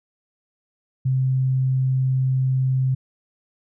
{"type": "tone", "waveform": "sine", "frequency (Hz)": 130.81, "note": "C3", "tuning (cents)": 0, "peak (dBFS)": -17, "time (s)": [1.05, 2.95], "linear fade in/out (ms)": 10, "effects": []}